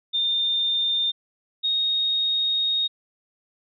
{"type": "tone pair in turn", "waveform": "sine", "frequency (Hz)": [3614, 3731], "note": ["A7", "A#7"], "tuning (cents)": [46, 1], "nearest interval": "minor second", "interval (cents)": 55, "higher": "second", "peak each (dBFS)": -20, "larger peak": "neither", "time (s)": [[0.13, 1.12], [1.63, 2.88]], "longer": "second", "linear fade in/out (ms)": 20, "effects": []}